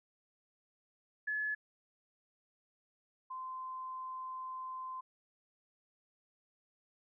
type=tone pair in turn; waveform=sine; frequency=1710 / 1035 Hz; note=A6 / C6; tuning=-50 / -19 cents; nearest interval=major sixth; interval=869 cents; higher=first; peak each=-33 / -40 dBFS; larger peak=first; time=1.27-1.55 / 3.3-5.01 s; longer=second; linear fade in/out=10 ms; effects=none